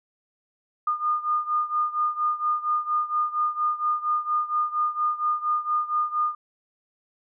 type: beating tone pair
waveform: sine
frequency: 1217 / 1221.3 Hz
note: D#6 / D#6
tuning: -39 / -33 cents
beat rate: 4.3 Hz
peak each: -24 / -27 dBFS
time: 0.87-6.35 s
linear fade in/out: 5 ms
effects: none